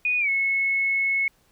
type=tone with pitch glide; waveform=sine; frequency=2473 to 2191 Hz; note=D#7 to C#7; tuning=-11 to -21 cents; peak=-20 dBFS; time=0.05-1.28 s; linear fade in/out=2 ms; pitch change=-210 cents; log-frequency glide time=0.19-0.29 s; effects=pink hiss -63 dBFS RMS until 1.51 s